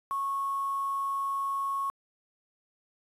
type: tone with quantisation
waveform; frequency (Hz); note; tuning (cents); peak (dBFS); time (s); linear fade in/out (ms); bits
sine; 1100; C#6; -14; -28; 0.11-1.9; 0; 8
effects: resampled to 32000 Hz